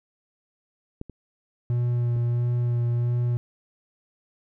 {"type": "clicks", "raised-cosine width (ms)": 3, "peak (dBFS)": [-20, -27, -27], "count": 3, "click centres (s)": [1.014, 1.097, 2.163]}
{"type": "tone with vibrato", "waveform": "triangle", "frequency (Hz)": 120.2, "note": "B2", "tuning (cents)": -46, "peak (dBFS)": -19, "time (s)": [1.7, 3.37], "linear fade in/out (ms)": 0, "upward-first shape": "sine", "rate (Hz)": 1.5, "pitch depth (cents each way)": 15}
{"effects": []}